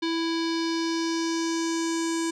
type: tone with low-pass filter sweep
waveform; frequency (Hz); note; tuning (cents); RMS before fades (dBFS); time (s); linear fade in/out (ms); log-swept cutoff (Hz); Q
square; 330; E4; +2; -27; 0.02-2.31; 10; 4100 to 7700; 3.4
effects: none